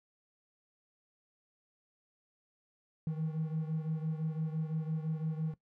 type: beating tone pair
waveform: triangle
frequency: 156.6 / 162.5 Hz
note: D#3 / E3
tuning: +11 / -24 cents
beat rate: 5.9 Hz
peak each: -31 / -36 dBFS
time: 3.07-5.54 s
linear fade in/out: 2 ms
effects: noise-tail reverb RT60 0.1 s tail -18 dB re dry + tanh soft clip ceiling -25 dBFS